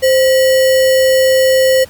sine tone with sample-and-hold, 523 Hz, C5, 1 cent flat, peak -7 dBFS, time 0.02-1.85 s, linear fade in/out 20 ms, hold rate 2450 Hz, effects added 82 Hz sine -41 dBFS peak until 1.89 s + pink hiss -40 dBFS RMS until 1.89 s

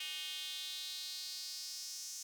square tone with high-pass filter sweep, 167.8 Hz, E3, 31 cents sharp, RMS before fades -44 dBFS, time 0-2.23 s, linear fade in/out 5 ms, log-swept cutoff 2900 to 6100 Hz, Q 3.9, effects none

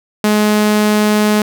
sawtooth tone, 211.1 Hz, G#3, 29 cents sharp, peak -6 dBFS, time 0.24-1.42 s, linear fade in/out 2 ms, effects none

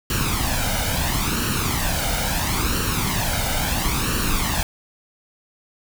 pink noise with flanger, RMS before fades -22 dBFS, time 0.1-4.63 s, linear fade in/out 2 ms, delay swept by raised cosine 0.7 to 1.37 ms, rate 0.74 Hz, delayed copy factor +0.65, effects none

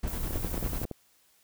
brown noise with tremolo, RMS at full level -31 dBFS, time 0.03-0.85 s, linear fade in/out 5 ms, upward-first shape square, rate 10 Hz, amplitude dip 50%
violet noise, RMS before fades -40 dBFS, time 0.07-0.85 s, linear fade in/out 10 ms
clicks, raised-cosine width 2 ms, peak -22 dBFS, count 11, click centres 0.308 / 0.358 / 0.447 / 0.543 / 0.579 / 0.627 / 0.663 / 0.733 / 0.816 / 0.852 / 0.913 s
effects white hiss -65 dBFS RMS until 1.43 s

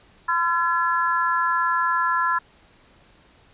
harmonic tone, 339.7 Hz, F4, 48 cents flat, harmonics 3 / 4 / 5, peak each -22 / -23 / -25 dBFS, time 0.28-2.39 s, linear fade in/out 10 ms, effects pink hiss -55 dBFS RMS until 3.53 s + resampled to 8000 Hz

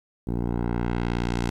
10% pulse tone with low-pass filter sweep, 59 Hz, A#1, 22 cents sharp, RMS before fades -26 dBFS, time 0.27-1.5 s, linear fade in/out 5 ms, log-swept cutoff 450 to 9400 Hz, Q 0.71, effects 9-bit

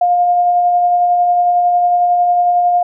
sine tone with tremolo, 708 Hz, F5, 23 cents sharp, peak -8 dBFS, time 0.01-2.83 s, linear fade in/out 5 ms, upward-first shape sine, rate 11 Hz, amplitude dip 25%, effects none

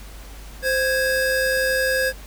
square tone pair together, 521 / 1654.1 Hz, C5 / G#6, -7 / -7 cents, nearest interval octave + minor sixth, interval 2000 cents, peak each -22 dBFS, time 0.62-2.13 s, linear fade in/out 50 ms, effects added 50 Hz sine -37 dBFS peak until 2.26 s + pink hiss -44 dBFS RMS until 2.26 s

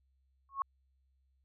sine tone with exponential growth, 1096 Hz, C#6, 20 cents flat, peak -26 dBFS, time 0.49-0.62 s, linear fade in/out 1 ms, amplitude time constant 28 ms, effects added 66 Hz sine -70 dBFS peak until 1.44 s

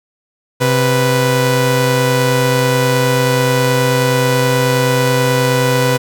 sawtooth tone pair together, 130.82 / 493.9 Hz, C3 / B4, 0 / 0 cents, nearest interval octave + major seventh, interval 2300 cents, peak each -10 dBFS, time 0.6-5.98 s, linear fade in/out 20 ms, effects none

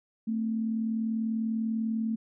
sine tone pair together, 222.7 / 262.8 Hz, A3 / C4, +21 / +8 cents, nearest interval minor third, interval 287 cents, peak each -27 / -38 dBFS, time 0.27-2.16 s, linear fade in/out 10 ms, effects none

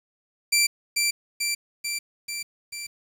15% pulse tone with echo, 2349 Hz, D7, in tune, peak -11 dBFS, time 0.52-0.67 s, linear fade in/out 10 ms, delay 440 ms, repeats 5, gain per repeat -3 dB, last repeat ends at 2.87 s, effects 8-bit

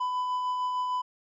triangle tone with tremolo, 1000 Hz, B5, 21 cents sharp, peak -24 dBFS, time 0-1.02 s, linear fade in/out 10 ms, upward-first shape sine, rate 6.6 Hz, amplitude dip 25%, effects resampled to 16000 Hz

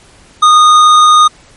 sine tone with hard clipping, 1232 Hz, D#6, 17 cents flat, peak -4 dBFS, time 0.42-1.28 s, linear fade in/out 10 ms, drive 11 dB, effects pink hiss -42 dBFS RMS until 1.56 s + MP3 48 kbps

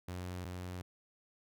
sawtooth tone pair in turn, 90.2 / 90.2 Hz, F#2 / F#2, -44 / -44 cents, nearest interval unison, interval 0 cents, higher neither, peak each -36 / -37 dBFS, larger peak first, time 0.08-0.45 / 0.45-0.82 s, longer neither, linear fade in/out 5 ms, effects none

